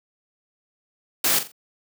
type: noise with echo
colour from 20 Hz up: white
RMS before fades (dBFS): -20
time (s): 1.24-1.39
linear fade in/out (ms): 5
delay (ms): 43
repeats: 3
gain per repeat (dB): -10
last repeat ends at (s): 1.519
effects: high-pass 150 Hz 12 dB/octave